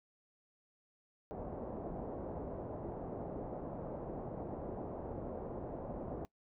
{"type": "low-pass noise", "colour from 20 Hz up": "white", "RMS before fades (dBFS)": -43, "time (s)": [1.31, 6.25], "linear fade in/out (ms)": 0, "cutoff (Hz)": 680, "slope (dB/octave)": 24, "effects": ["noise-tail reverb RT60 0.1 s tail -21 dB re dry"]}